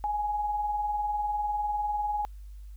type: tone with tremolo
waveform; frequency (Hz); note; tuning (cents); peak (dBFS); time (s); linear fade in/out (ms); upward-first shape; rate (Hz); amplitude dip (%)
sine; 834; G#5; +7; -25; 0.04-2.25; 0; sine; 20; 40
effects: added 50 Hz sine -41 dBFS peak until 2.76 s + white hiss -68 dBFS RMS until 2.76 s